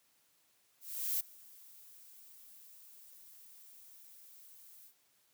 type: noise with ADSR envelope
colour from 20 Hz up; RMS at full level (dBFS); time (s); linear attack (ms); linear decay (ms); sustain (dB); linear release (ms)
violet; -33; 0.8-4.94; 400; 11; -24; 81
effects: white hiss -72 dBFS RMS until 5.33 s + high-pass 80 Hz 12 dB/octave